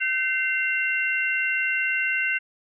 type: tone cluster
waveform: sine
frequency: 1535 / 2089 / 2738 Hz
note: G6 / C7 / F7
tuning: -37 / -3 / -35 cents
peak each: -26 dBFS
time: 0-2.39 s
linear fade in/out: 20 ms
effects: none